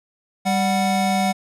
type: tone pair together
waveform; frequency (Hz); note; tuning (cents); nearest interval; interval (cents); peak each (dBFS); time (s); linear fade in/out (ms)
square; 196 / 740; G3 / F#5; 0 / 0; octave + major seventh; 2300; -21 / -21; 0.45-1.33; 20
effects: low-pass 12000 Hz 12 dB/octave